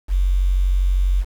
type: tone with quantisation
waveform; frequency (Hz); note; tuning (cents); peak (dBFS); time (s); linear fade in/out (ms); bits
sine; 46.25; F#1; 0; -14; 0.08-1.25; 50; 7
effects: none